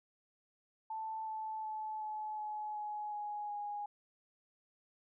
sine tone with pitch steps, 881 / 872.9 / 864.9 / 856.9 / 849 / 841.2 / 833.5 / 825.8 Hz, A5 / A5 / A5 / A5 / G#5 / G#5 / G#5 / G#5, +2 / -14 / -30 / -46 / +38 / +22 / +6 / -10 cents, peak -38 dBFS, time 0.9-3.86 s, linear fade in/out 5 ms, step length 370 ms, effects none

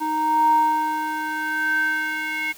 square tone with band-pass filter sweep, 310.3 Hz, D#4, 5 cents flat, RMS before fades -22 dBFS, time 0-2.53 s, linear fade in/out 20 ms, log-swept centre 760 to 2100 Hz, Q 7.3, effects white hiss -45 dBFS RMS until 2.57 s

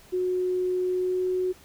sine tone with pitch glide, 365.5 to 368 Hz, F#4 to F#4, -21 to -9 cents, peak -23 dBFS, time 0.12-1.53 s, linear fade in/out 20 ms, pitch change +12 cents, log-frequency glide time 0.91-1.23 s, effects pink hiss -53 dBFS RMS until 1.64 s

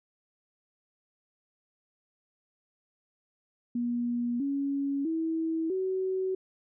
sine tone with pitch steps, 240 / 278.9 / 324.1 / 376.6 Hz, B3 / C#4 / E4 / F#4, -49 / +11 / -29 / +31 cents, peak -27 dBFS, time 3.75-6.35 s, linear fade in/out 5 ms, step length 650 ms, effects none

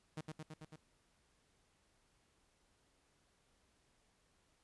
sawtooth tone with echo, 155.9 Hz, D#3, 4 cents sharp, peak -38 dBFS, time 0.17-0.21 s, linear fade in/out 5 ms, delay 110 ms, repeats 5, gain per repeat -2 dB, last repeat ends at 0.76 s, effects pink hiss -75 dBFS RMS until 4.63 s + resampled to 24000 Hz

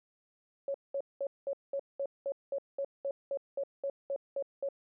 sine tone bursts, 554.4 Hz, C#5, in tune, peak -31 dBFS, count 16, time 0.68-4.688 s, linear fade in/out 2 ms, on 63 ms, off 200 ms, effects none

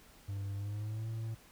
triangle tone with pitch glide, 99.4 to 112.22 Hz, G2 to A2, +25 to +35 cents, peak -34 dBFS, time 0.28-1.35 s, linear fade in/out 10 ms, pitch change +210 cents, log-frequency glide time 0.55-1.08 s, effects added 54 Hz sine -68 dBFS peak until 1.51 s + pink hiss -60 dBFS RMS until 1.51 s

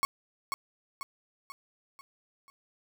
35% pulse tone with echo, 1103 Hz, C#6, 9 cents flat, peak -22 dBFS, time 0.03-0.05 s, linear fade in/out 0 ms, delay 490 ms, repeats 5, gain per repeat -6 dB, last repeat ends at 2.5 s, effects none

